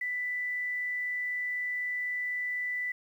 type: tone with quantisation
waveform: sine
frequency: 1984 Hz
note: B6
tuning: 7 cents sharp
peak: -30 dBFS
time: 0.01-2.92 s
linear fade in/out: 5 ms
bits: 10
effects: none